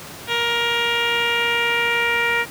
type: tone with low-pass filter sweep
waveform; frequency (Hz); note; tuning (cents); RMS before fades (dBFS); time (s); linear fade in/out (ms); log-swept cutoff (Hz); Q
10% pulse; 470.2; A#4; +15; -20; 0.27-2.46; 50; 3600 to 2200; 2.8
effects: pink hiss -36 dBFS RMS until 2.5 s + high-pass 100 Hz 12 dB/octave